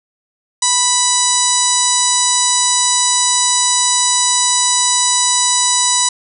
harmonic tone with a mistuned harmonic, 986 Hz, B5, 3 cents flat, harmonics 1 / 2 / 3 / 4 / 5 / 6 / 7 / 8 / 9 / 10, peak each -19 / -27 / -30 / -18 / -24 / -19 / -20 / -18 / -21 / -26 dBFS, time 0.62-6.09 s, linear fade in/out 5 ms, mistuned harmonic 10, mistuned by -64 cents, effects none

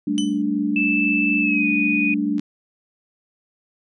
sine chord, G suspended second, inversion none, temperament equal with one note detuned, 196 / 220 / 292.3 Hz, G3 / A3 / D4, 0 / 0 / -8 cents, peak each -26 / -24 / -21 dBFS, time 0.07-2.4 s, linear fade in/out 5 ms
sawtooth tone with exponential decay, 3008 Hz, F#7, 28 cents sharp, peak -19 dBFS, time 0.18-0.42 s, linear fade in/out 0 ms, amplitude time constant 51 ms
sine tone with pitch glide, 2637 to 2475 Hz, E7 to D#7, 0 to -10 cents, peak -19 dBFS, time 0.76-2.14 s, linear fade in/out 2 ms, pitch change -110 cents, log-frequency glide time 1.41-1.67 s
clicks, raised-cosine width 0.2 ms, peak -25 / -21 dBFS, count 2, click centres 2.382 / 2.395 s
effects resampled to 24000 Hz

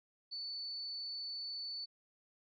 sine tone, 4483 Hz, C#8, 19 cents sharp, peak -40 dBFS, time 0.31-1.86 s, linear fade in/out 20 ms, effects none

